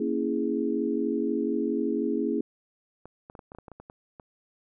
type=chord; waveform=sine; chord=A# half-diminished seventh; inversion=none; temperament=equal; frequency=233.1 / 277.2 / 329.6 / 415.3 Hz; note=A#3 / C#4 / E4 / G#4; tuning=0 / 0 / 0 / 0 cents; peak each=-30 dBFS; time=0-2.41 s; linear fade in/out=5 ms
type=clicks; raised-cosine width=1 ms; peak=-30 dBFS; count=12; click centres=3.056 / 3.299 / 3.352 / 3.392 / 3.519 / 3.549 / 3.586 / 3.682 / 3.717 / 3.8 / 3.899 / 4.198 s
effects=none